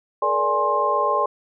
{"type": "tone cluster", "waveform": "sine", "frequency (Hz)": [428.4, 476.6, 583, 830, 1057], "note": ["A4", "A#4", "D5", "G#5", "C6"], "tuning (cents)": [-46, 38, -13, -1, 17], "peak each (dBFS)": [-27, -29, -24, -26, -20], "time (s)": [0.22, 1.26], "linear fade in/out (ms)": 5, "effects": []}